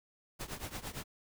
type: noise with tremolo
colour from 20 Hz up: pink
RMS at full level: -39 dBFS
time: 0.39-1.04 s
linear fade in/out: 20 ms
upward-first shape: triangle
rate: 8.8 Hz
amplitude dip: 90%
effects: none